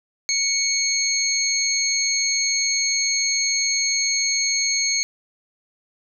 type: tone cluster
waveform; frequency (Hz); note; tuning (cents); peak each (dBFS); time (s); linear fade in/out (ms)
sine; 2230 / 4333 / 6460; C#7 / C#8 / G#8; +10 / -40 / -49; -25 / -23 / -22; 0.29-5.03; 0
effects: none